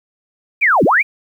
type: linear two-way sweep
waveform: sine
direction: down then up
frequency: 2489 to 135.3 to 2489 Hz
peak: -9 dBFS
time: 0.61-1.03 s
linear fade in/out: 20 ms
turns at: 0.84 s
effects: 8-bit